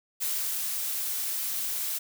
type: noise with ADSR envelope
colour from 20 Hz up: blue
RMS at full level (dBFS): -29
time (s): 0.2-1.99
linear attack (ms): 25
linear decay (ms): 400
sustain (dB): -2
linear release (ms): 15
effects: none